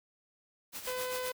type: noise with tremolo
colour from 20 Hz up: white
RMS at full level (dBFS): -39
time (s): 0.72-1.33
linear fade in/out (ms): 50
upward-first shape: sine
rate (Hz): 7.6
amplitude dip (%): 65
type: harmonic tone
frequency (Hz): 505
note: B4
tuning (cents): +39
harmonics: 1 / 2 / 3 / 4 / 5 / 6 / 7 / 8 / 9 / 10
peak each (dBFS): -36 / -42 / -46 / -48 / -50 / -52 / -53 / -54 / -55 / -56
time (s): 0.87-1.32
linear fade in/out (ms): 5
effects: none